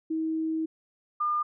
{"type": "tone pair in turn", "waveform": "sine", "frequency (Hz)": [319.5, 1206.3], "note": ["D#4", "D6"], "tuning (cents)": [46, 46], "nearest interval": "octave + major seventh", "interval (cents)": 2300, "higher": "second", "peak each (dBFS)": [-26, -24], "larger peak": "second", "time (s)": [[0.1, 0.66], [1.2, 1.43]], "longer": "first", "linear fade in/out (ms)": 10, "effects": []}